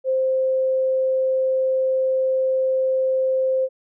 sine tone, 523.3 Hz, C5, in tune, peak -17 dBFS, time 0.04-3.69 s, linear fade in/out 50 ms, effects none

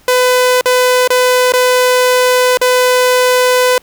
sawtooth tone with dropouts, 502 Hz, B4, 28 cents sharp, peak -4 dBFS, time 0.08-3.78 s, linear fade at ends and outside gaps 2 ms, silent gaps 0.611-0.657 / 1.076-1.103 / 1.522-1.536 / 2.573-2.614 s, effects pink hiss -47 dBFS RMS until 3.82 s

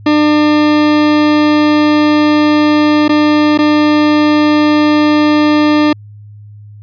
40% pulse tone with dropouts, 300 Hz, D4, 37 cents sharp, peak -6 dBFS, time 0.06-5.93 s, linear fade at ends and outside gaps 5 ms, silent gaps 3.081-3.092 / 3.577-3.587 s, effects added 104 Hz sine -31 dBFS peak until 6.82 s + resampled to 11025 Hz

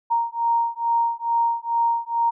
sine beating tone pair, 930 / 932.3 Hz, A#5 / A#5, -4 / 0 cents, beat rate 2.3 Hz, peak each -22 dBFS, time 0.1-2.31 s, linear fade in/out 20 ms, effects none

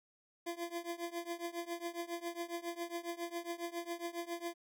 25% pulse tone with tremolo, 342.1 Hz, F4, 36 cents flat, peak -32 dBFS, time 0.46-4.54 s, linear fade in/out 10 ms, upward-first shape triangle, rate 7.3 Hz, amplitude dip 95%, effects none

